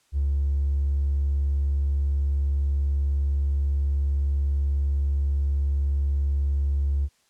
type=tone with hard clipping; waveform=sine; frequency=70.3 Hz; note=C#2; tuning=25 cents sharp; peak=-21 dBFS; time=0.12-7.09 s; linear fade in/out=50 ms; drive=1 dB; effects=white hiss -65 dBFS RMS until 7.29 s + low-pass 9000 Hz 12 dB/octave